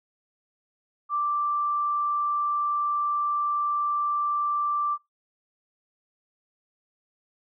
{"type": "tone", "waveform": "sine", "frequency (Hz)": 1174.7, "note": "D6", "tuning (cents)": 0, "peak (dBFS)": -23, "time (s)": [1.09, 4.98], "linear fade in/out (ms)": 50, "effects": ["noise-tail reverb RT60 0.2 s tail -22 dB re dry"]}